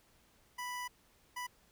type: tone bursts at uneven times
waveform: 25% pulse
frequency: 987.8 Hz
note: B5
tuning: in tune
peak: -35 dBFS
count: 2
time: 0.58-0.88 / 1.36-1.47 s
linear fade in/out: 10 ms
effects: pink hiss -68 dBFS RMS until 1.71 s